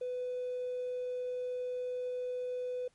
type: tone with hard clipping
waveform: triangle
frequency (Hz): 499.1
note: B4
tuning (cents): +18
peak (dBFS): -34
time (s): 0.01-2.88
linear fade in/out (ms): 5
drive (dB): 3
effects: pink hiss -71 dBFS RMS until 2.94 s + MP3 48 kbps